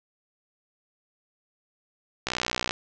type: click train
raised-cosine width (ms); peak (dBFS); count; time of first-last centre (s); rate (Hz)
0.2; -9; 28; 2.27-2.709; 61.5
effects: low-pass 7000 Hz 12 dB/octave